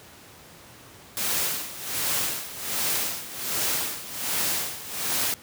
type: noise with tremolo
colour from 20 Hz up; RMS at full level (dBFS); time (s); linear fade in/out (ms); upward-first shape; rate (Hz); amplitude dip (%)
white; -25; 1.17-5.34; 0; sine; 1.3; 80
effects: pink hiss -48 dBFS RMS until 5.42 s + high-pass 80 Hz 12 dB/octave